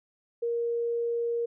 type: tone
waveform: sine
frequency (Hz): 469.3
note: A#4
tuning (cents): +12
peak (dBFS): -26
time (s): 0.42-1.46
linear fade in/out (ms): 10
effects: none